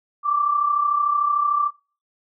sine tone pair together, 1141 / 1174.4 Hz, C#6 / D6, +50 / 0 cents, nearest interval unison, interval 50 cents, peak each -25 / -18 dBFS, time 0.23-1.71 s, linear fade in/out 50 ms, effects noise-tail reverb RT60 0.4 s tail -25 dB re dry

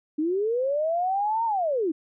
sine linear two-way sweep, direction up then down, 293.7 to 932.3 to 293.7 Hz, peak -22 dBFS, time 0.18-1.92 s, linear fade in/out 10 ms, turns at 1.45 s, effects none

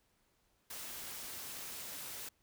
white noise with amplitude modulation, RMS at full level -44 dBFS, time 0.7-2.29 s, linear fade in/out 5 ms, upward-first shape sine, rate 288 Hz, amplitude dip 30%, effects pink hiss -75 dBFS RMS until 2.42 s

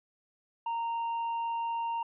sine tone with tanh clipping, 926 Hz, A#5, 12 cents flat, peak -31 dBFS, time 0.66-2.03 s, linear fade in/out 5 ms, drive 4 dB, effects resampled to 8000 Hz

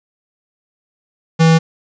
square tone, 162.6 Hz, E3, 23 cents flat, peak -8 dBFS, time 1.39-1.59 s, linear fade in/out 20 ms, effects resampled to 16000 Hz + 7-bit

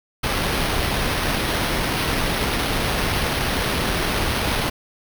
pink noise with sample-and-hold, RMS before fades -22 dBFS, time 0.23-4.7 s, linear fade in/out 10 ms, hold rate 7350 Hz, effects none

